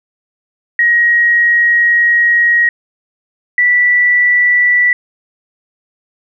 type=tone pair in turn; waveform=sine; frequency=1891 / 1962.5 Hz; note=A#6 / B6; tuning=+24 / -11 cents; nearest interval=minor second; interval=65 cents; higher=second; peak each=-7 dBFS; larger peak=neither; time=0.79-2.69 / 3.58-4.93 s; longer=first; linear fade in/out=2 ms; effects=none